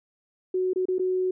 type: tone with dropouts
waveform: sine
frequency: 370 Hz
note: F#4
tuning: in tune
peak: -22 dBFS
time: 0.54-1.31 s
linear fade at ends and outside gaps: 5 ms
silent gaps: 0.734-0.759 / 0.855-0.884 / 0.984-0.994 s
effects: none